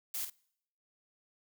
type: noise with echo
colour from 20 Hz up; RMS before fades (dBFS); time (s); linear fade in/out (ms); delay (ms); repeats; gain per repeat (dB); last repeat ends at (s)
blue; -37; 0.14-0.25; 5; 50; 1; -8; 0.3
effects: noise-tail reverb RT60 0.7 s tail -25 dB re dry